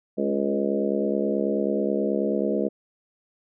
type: harmonic tone with a mistuned harmonic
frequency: 69.3 Hz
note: C#2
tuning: in tune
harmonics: 3 / 4 / 5 / 6 / 7 / 8 / 9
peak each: -27 / -30 / -29 / -30 / -28 / -34 / -31 dBFS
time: 0.17-2.69 s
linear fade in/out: 20 ms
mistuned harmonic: 5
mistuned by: +20 cents
effects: none